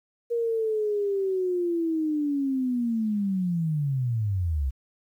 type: linear sweep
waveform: sine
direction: down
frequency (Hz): 474.2 to 62.8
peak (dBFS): -23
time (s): 0.3-4.71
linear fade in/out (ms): 20
effects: 10-bit